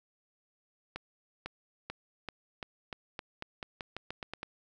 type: accelerating click train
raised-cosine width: 0.3 ms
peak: -22 dBFS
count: 15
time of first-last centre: 0.96-4.431 s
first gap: 500 ms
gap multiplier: 0.88
effects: none